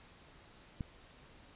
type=click; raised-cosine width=5 ms; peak=-25 dBFS; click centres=0.808 s; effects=pink hiss -59 dBFS RMS until 1.55 s + resampled to 8000 Hz